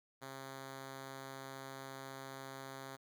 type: tone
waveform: 5% pulse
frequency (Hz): 134.6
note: C3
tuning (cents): +49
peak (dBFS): -35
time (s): 0.21-2.97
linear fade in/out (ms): 20
effects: none